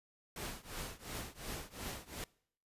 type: noise with tremolo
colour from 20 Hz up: pink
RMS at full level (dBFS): -41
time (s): 0.36-2.24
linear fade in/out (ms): 2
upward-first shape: triangle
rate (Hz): 2.8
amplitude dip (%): 95
effects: noise-tail reverb RT60 0.6 s tail -23 dB re dry + resampled to 32000 Hz